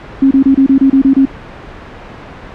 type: tone bursts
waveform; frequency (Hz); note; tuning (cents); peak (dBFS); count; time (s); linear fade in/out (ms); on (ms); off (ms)
sine; 270; C#4; -45; -4; 9; 0.22-1.254; 5; 90; 28
effects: pink hiss -30 dBFS RMS until 2.54 s + low-pass 2000 Hz 12 dB/octave

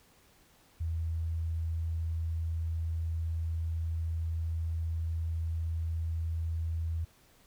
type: tone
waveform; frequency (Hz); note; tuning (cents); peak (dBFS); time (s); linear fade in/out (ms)
sine; 81.9; E2; -11; -30; 0.8-7.05; 10
effects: pink hiss -63 dBFS RMS until 7.46 s

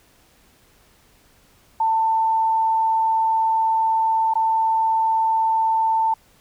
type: tone with dropouts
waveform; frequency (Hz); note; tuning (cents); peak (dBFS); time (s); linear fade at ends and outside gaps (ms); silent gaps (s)
sine; 892; A5; +23; -16; 1.8-6.14; 5; 4.338-4.354
effects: pink hiss -56 dBFS RMS until 6.4 s

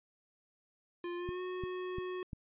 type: tone with pitch glide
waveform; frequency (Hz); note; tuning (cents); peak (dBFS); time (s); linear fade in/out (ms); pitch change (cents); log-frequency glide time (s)
square; 349.2 to 366.1; F4 to F#4; 0 to -18; -38; 1.04-2.23; 2; +82; 1.16-1.41
type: click train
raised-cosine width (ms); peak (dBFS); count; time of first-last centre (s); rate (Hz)
5; -29; 4; 1.29-2.332; 2.88
effects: resampled to 8000 Hz

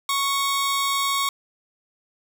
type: tone pair together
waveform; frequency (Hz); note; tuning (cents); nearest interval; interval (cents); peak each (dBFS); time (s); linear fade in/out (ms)
sawtooth; 1108.7 / 3716; C#6 / A#7; 0 / -6; octave + major sixth; 2094; -18 / -25; 0.09-1.29; 2
effects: none

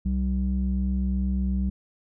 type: tone with low-pass filter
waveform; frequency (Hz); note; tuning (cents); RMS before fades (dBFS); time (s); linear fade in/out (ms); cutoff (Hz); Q
square; 64.1; C2; -35; -25; 0.05-1.7; 10; 170; 4.7
effects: none

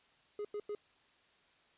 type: tone bursts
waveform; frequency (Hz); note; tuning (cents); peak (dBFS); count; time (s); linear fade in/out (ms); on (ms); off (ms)
triangle; 415.3; G#4; 0; -35; 3; 0.39-0.75; 2; 58; 93
effects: white hiss -68 dBFS RMS until 1.77 s + resampled to 8000 Hz

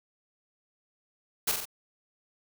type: noise with echo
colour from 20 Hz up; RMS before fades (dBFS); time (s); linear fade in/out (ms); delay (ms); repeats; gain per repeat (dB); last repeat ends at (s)
white; -26; 1.47-1.52; 10; 45; 3; -4; 1.655
effects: none

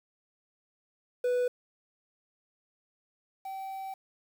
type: tone pair in turn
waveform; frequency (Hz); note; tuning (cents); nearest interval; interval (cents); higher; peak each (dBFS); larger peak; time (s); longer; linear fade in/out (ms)
triangle; 493.9 / 771.6; B4 / G5; 0 / -28; minor sixth; 772; second; -23 / -34; first; 1.24-1.48 / 3.45-3.94; second; 5
effects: 9-bit

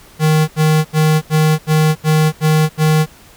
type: tone bursts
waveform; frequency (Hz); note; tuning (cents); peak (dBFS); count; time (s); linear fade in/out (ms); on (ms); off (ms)
square; 155.56; D#3; 0; -10; 8; 0.19-3.063; 50; 290; 79
effects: pink hiss -43 dBFS RMS until 3.36 s

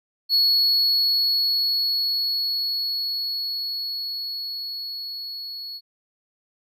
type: tone with level ramp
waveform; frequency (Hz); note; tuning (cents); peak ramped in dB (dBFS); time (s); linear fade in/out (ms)
triangle; 4369; C#8; -26; -14 to -31; 0.29-5.81; 50
effects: none

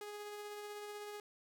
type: tone with tremolo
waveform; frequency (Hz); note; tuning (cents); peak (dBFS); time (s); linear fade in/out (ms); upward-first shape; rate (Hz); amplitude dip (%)
sawtooth; 415.3; G#4; 0; -40; 0.01-1.2; 2; sine; 16; 25
effects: none

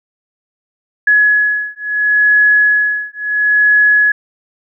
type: beating tone pair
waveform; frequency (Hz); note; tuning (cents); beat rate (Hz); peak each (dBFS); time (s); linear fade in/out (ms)
sine; 1689 / 1689.73; G#6 / G#6; +29 / +29; 0.73; -12; 1.07-4.12; 5
effects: none

